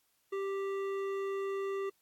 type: tone with hard clipping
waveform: sine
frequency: 392 Hz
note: G4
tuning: in tune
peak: -35 dBFS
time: 0.32-1.9 s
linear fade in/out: 10 ms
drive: 12 dB
effects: white hiss -74 dBFS RMS until 2.01 s + AAC 64 kbps